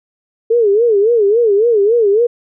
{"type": "tone with vibrato", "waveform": "sine", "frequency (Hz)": 435.7, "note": "A4", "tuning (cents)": -17, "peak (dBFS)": -8, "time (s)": [0.5, 2.27], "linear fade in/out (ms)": 10, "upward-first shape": "sine", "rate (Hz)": 3.6, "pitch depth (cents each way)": 170, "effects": []}